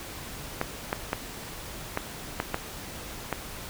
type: clicks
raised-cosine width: 0.5 ms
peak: -11 dBFS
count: 7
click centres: 0.614 / 0.929 / 1.131 / 1.974 / 2.401 / 2.544 / 3.327 s
effects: pink hiss -40 dBFS RMS until 3.69 s